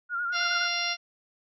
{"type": "tone with vibrato", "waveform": "sine", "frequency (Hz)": 1412, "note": "F6", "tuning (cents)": 19, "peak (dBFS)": -27, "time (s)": [0.09, 0.69], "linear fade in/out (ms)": 50, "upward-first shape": "sine", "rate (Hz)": 9.7, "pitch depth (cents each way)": 49}
{"type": "harmonic tone", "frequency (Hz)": 696, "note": "F5", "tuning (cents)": -6, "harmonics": [1, 2, 3, 4, 5, 6, 7, 8], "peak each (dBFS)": [-37, -35, -33, -33, -36, -35, -39, -33], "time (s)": [0.32, 0.97], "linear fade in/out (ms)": 50}
{"effects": []}